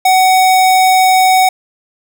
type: tone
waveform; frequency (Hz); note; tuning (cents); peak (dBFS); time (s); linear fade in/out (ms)
square; 749; F#5; +21; -7; 0.05-1.49; 5
effects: none